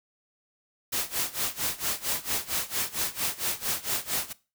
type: noise with tremolo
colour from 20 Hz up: white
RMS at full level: -27 dBFS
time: 0.92-4.33 s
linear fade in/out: 10 ms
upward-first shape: sine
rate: 4.4 Hz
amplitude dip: 90%
effects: noise-tail reverb RT60 0.3 s tail -18 dB re dry